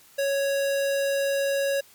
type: tone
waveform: square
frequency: 554.4 Hz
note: C#5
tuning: in tune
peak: -23 dBFS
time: 0.18-1.81 s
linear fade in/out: 10 ms
effects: white hiss -54 dBFS RMS until 1.94 s + MP3 96 kbps